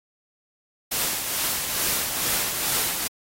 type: noise with tremolo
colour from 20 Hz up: white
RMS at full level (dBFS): -23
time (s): 0.91-3.08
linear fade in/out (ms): 10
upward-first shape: triangle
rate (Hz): 2.3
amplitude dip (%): 50
effects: AAC 48 kbps